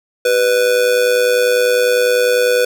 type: tone with amplitude modulation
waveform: square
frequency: 493.9 Hz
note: B4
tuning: in tune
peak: -9 dBFS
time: 0.25-2.65 s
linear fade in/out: 5 ms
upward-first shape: sine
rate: 110 Hz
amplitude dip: 60%
effects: none